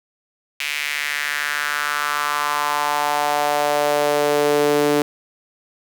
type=tone with high-pass filter sweep; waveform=sawtooth; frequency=146.83 Hz; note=D3; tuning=in tune; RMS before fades=-20 dBFS; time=0.6-5.02 s; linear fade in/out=0 ms; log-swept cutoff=2400 to 360 Hz; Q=3.1; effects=7-bit